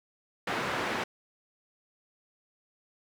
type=band-pass noise; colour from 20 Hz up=white; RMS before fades=-32 dBFS; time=0.47-1.04 s; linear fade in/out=5 ms; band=120 to 1700 Hz; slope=12 dB/octave; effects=none